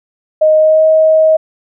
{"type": "tone with pitch glide", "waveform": "sine", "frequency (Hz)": [622, 632.1], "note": ["D#5", "D#5"], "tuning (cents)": [-1, 27], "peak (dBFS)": -5, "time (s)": [0.41, 1.37], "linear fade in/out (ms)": 10, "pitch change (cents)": 28, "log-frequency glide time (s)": [0.57, 0.86], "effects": []}